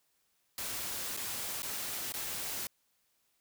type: noise with dropouts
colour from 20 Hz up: white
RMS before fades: -38 dBFS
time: 0.58-2.67 s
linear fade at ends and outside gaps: 1 ms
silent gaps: 1.166-1.173 / 1.621-1.63 / 2.122-2.139 s
effects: white hiss -75 dBFS RMS until 3.4 s